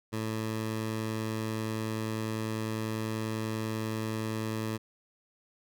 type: tone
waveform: 15% pulse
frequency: 110.2 Hz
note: A2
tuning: 3 cents sharp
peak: -25 dBFS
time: 0.12-4.78 s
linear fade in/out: 20 ms
effects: none